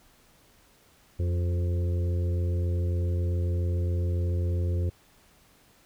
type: harmonic tone with a mistuned harmonic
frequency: 87.31 Hz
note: F2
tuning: in tune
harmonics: 1 / 2 / 3 / 4 / 5 / 6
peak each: -24 / -40 / -45 / -39 / -43 / -43 dBFS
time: 1.19-4.9 s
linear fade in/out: 10 ms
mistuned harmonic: 4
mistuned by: +20 cents
effects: pink hiss -60 dBFS RMS until 5.85 s